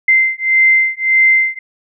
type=beating tone pair; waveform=sine; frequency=2079 / 2080.7 Hz; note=C7 / C7; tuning=-12 / -10 cents; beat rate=1.7 Hz; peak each=-12 dBFS; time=0.08-1.59 s; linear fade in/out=5 ms; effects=none